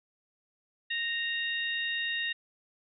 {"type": "harmonic tone", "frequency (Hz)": 929, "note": "A#5", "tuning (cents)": -6, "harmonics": [2, 3, 4], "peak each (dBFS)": [-32, -35, -36], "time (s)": [0.9, 2.33], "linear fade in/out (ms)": 10, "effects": []}